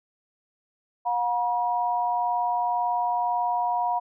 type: tone pair together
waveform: sine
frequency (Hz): 718.1 / 960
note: F5 / B5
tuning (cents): +48 / -49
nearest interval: perfect fourth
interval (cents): 503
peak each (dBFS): -25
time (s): 1.05-4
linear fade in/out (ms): 20
effects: none